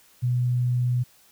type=tone; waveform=sine; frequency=123.47 Hz; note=B2; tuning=in tune; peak=-20 dBFS; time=0.22-1.04 s; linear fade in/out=20 ms; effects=white hiss -57 dBFS RMS until 1.31 s